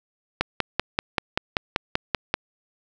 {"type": "click train", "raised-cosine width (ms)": 0.3, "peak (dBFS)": -4, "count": 11, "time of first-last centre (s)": [0.41, 2.341], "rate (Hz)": 5.18, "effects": []}